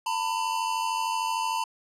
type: tone pair together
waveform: square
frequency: 902 / 995.2 Hz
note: A5 / B5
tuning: +43 / +13 cents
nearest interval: major second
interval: 170 cents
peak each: -29 / -30 dBFS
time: 0.06-1.64 s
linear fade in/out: 5 ms
effects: low-pass 11000 Hz 12 dB/octave